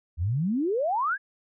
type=exponential sweep; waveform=sine; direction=up; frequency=75.6 to 1719 Hz; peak=-23 dBFS; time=0.17-1.18 s; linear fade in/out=50 ms; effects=none